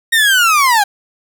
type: linear sweep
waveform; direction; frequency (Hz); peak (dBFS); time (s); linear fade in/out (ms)
30% pulse; down; 1873 to 784; -6; 0.12-0.84; 10
effects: 7-bit